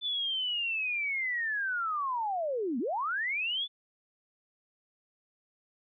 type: linear two-way sweep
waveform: sine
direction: down then up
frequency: 3520 to 220 to 3520 Hz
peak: -29 dBFS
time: 0.01-3.68 s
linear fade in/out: 50 ms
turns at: 2.79 s
effects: none